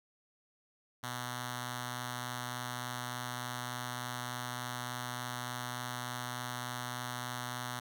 5% pulse tone with notch filter, 123.4 Hz, B2, 1 cent flat, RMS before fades -40 dBFS, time 1.03-7.8 s, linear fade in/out 10 ms, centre 430 Hz, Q 0.59, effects none

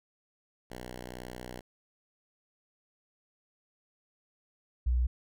5% pulse / sine tone pair in turn, 61.74 / 61.28 Hz, B1 / B1, 0 / -13 cents, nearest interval unison, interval 13 cents, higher first, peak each -30 / -24 dBFS, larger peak second, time 0.7-1.61 / 4.86-5.07 s, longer first, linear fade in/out 10 ms, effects none

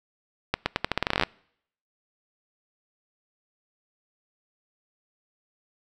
accelerating click train, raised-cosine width 0.3 ms, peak -6 dBFS, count 16, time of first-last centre 0.54-1.235 s, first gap 120 ms, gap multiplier 0.84, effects noise-tail reverb RT60 0.7 s tail -26 dB re dry

